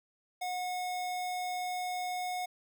square tone, 727 Hz, F#5, 31 cents flat, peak -34 dBFS, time 0.41-2.46 s, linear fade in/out 10 ms, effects 12-bit

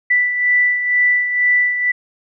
sine beating tone pair, 1975 / 1977.1 Hz, B6 / B6, 0 / +1 cents, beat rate 2.1 Hz, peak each -13 / -21 dBFS, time 0.1-1.92 s, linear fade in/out 10 ms, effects none

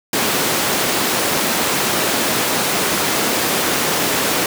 pink high-pass noise, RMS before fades -18 dBFS, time 0.13-4.46 s, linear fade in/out 2 ms, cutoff 230 Hz, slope 12 dB/octave, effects none

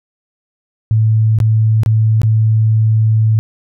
sine tone with dropouts, 110 Hz, A2, in tune, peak -8 dBFS, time 0.91-3.39 s, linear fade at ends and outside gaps 0 ms, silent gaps 1.387-1.402 / 1.834-1.861 / 2.217-2.233 s, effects none

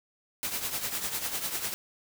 white noise with tremolo, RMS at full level -30 dBFS, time 0.43-1.74 s, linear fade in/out 0 ms, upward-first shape triangle, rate 10 Hz, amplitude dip 70%, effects none

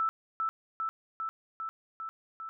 sine tone with echo, 1318.5 Hz, E6, in tune, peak -26 dBFS, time 0-0.09 s, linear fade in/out 0 ms, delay 400 ms, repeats 6, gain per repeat -2 dB, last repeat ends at 2.49 s, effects none

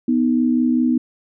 sine tone pair together, 246.9 / 312 Hz, B3 / D#4, 0 / +5 cents, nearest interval major third, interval 405 cents, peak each -15 / -20 dBFS, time 0.08-0.98 s, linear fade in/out 5 ms, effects none

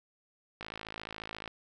click train, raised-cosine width 0.3 ms, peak -24 dBFS, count 48, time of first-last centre 0.61-1.477 s, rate 54.2 Hz, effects none

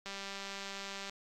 click train, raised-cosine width 0.2 ms, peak -25 dBFS, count 205, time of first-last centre 0.06-1.096 s, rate 197 Hz, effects AAC 64 kbps

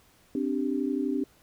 sine chord, C suspended second, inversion none, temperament equal, 261.6 / 293.7 / 392 Hz, C4 / D4 / G4, 0 / 0 / 0 cents, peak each -29 / -29 / -33 dBFS, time 0.35-1.24 s, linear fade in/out 2 ms, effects pink hiss -61 dBFS RMS until 1.42 s

